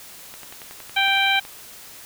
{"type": "click train", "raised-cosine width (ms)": 0.3, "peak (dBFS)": -23, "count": 13, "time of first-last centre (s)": [0.34, 1.451], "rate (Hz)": 10.8}
{"type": "harmonic tone", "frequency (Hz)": 784, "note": "G5", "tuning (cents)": 0, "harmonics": [1, 2, 3, 4, 5], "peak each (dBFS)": [-23, -23, -21, -23, -27], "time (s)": [0.96, 1.4], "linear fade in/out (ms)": 10}
{"effects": ["white hiss -42 dBFS RMS until 2.05 s"]}